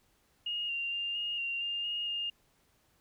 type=tone with pitch steps; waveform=sine; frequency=2859 / 2776 / 2799 / 2849 / 2768 / 2808 / 2853 / 2824 Hz; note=F7 / F7 / F7 / F7 / F7 / F7 / F7 / F7; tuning=+40 / -11 / +3 / +34 / -16 / +9 / +36 / +19 cents; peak=-32 dBFS; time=0.46-2.3 s; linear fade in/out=5 ms; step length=230 ms; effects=pink hiss -70 dBFS RMS until 3 s